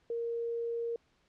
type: tone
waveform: sine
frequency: 466.2 Hz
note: A#4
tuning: in tune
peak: -32 dBFS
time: 0.1-0.96 s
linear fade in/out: 2 ms
effects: pink hiss -71 dBFS RMS until 1.28 s + low-pass 5000 Hz 12 dB/octave